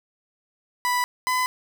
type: tone pair in turn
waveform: 30% pulse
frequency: 987.8 / 1009.1 Hz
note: B5 / B5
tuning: 0 / +37 cents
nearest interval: unison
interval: 37 cents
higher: second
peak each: -18 dBFS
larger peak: neither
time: 0.85-1.04 / 1.27-1.46 s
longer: neither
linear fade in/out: 0 ms
effects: none